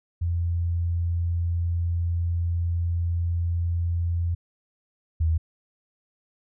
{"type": "tone pair in turn", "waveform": "sine", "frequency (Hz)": [85.5, 80.7], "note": ["F2", "E2"], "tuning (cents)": [-36, -36], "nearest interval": "minor second", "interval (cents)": 100, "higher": "first", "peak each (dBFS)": [-22, -19], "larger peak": "second", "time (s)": [[0.21, 4.35], [5.2, 5.38]], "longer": "first", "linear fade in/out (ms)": 10, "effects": []}